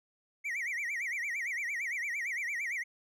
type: tone with vibrato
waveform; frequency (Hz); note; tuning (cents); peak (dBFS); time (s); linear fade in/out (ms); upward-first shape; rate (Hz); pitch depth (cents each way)
triangle; 2093; C7; 0; -31; 0.44-2.84; 20; sine; 8.8; 210
effects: none